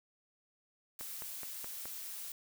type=noise; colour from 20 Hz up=blue; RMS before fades=-44 dBFS; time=0.99-2.32 s; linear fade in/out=2 ms
type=click train; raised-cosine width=0.5 ms; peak=-31 dBFS; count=5; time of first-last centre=1.01-1.856 s; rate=4.73 Hz
effects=none